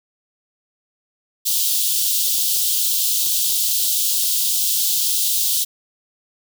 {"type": "high-pass noise", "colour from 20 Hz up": "white", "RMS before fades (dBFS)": -19, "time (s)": [1.45, 5.65], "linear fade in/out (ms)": 20, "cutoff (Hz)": 3100, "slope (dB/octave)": 48, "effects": []}